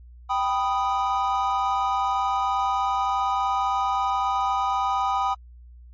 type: chord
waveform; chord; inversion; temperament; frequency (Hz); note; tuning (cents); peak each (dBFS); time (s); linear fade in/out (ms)
triangle; G augmented; none; equal; 784 / 987.8 / 1244.5; G5 / B5 / D#6; 0 / 0 / 0; -23 / -24 / -24; 0.29-5.35; 20
effects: added 60 Hz sine -43 dBFS peak until 5.93 s + MP3 32 kbps